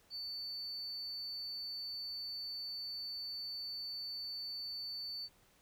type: tone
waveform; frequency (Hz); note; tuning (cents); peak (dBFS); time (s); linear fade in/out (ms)
sine; 4500; C#8; +25; -39; 0.1-5.29; 50
effects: tanh soft clip ceiling -37 dBFS + pink hiss -68 dBFS RMS until 5.61 s